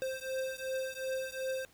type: beating tone pair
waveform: square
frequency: 523.3 / 526 Hz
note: C5 / C5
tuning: 0 / +9 cents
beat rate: 2.7 Hz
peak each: -38 / -39 dBFS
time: 0.02-1.65 s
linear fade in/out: 0 ms
effects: pink hiss -63 dBFS RMS until 1.73 s